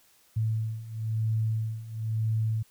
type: beating tone pair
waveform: sine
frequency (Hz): 110 / 111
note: A2 / A2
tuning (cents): 0 / +16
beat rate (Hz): 1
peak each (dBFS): -31 / -28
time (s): 0.36-2.63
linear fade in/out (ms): 10
effects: white hiss -62 dBFS RMS until 2.7 s